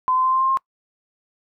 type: tone with pitch steps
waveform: sine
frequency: 1023 / 1031.3 / 1039.7 / 1048.1 / 1056.6 / 1065.2 Hz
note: C6 / C6 / C6 / C6 / C6 / C6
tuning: -39 / -25 / -11 / +3 / +17 / +31 cents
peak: -16 dBFS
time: 0.08-0.572 s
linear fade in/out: 0 ms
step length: 82 ms
effects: noise-tail reverb RT60 0.1 s tail -24 dB re dry